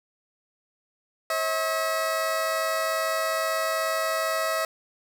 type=tone pair together; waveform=20% pulse; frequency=541 / 643.4 Hz; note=C#5 / E5; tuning=-42 / -42 cents; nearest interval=minor third; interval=300 cents; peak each=-27 / -20 dBFS; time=1.3-4.65 s; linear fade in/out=2 ms; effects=none